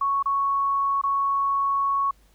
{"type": "tone with dropouts", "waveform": "sine", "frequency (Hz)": 1108.7, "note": "C#6", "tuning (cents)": 0, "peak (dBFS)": -20, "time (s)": [0.01, 2.11], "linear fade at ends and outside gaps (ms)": 5, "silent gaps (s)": [[0.227, 0.257], [1.015, 1.036]], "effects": ["added 50 Hz sine -55 dBFS peak until 2.34 s", "pink hiss -62 dBFS RMS until 2.34 s"]}